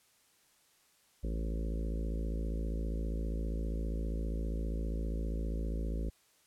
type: harmonic tone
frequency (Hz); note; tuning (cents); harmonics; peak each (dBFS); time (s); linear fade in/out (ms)
55; A1; 0; 1 / 3 / 4 / 5 / 6 / 7 / 8 / 9 / 10; -33 / -43 / -45 / -47 / -49 / -50 / -51 / -52 / -53; 1.23-6.1; 10
effects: white hiss -68 dBFS RMS until 6.46 s + low-pass 12000 Hz 12 dB/octave